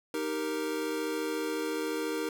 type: chord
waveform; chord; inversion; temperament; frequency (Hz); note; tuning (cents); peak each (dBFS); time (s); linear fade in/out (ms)
square; Eb major; none; equal; 311.1 / 392 / 466.2; Eb4 / G4 / Bb4; 0 / 0 / 0; -35 / -38 / -35; 0.14-2.29; 2
effects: none